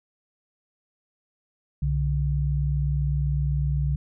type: tone pair together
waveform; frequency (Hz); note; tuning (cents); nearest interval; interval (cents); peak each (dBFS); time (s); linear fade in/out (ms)
sine; 64 / 143.89; C2 / D3; -38 / -35; octave + major second; 1403; -24; 1.82-3.96; 5
effects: none